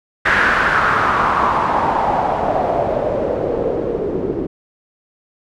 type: noise with low-pass filter sweep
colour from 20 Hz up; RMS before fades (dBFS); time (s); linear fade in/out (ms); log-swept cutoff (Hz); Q
white; -17; 0.25-4.47; 10; 1700 to 350; 4.1
effects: none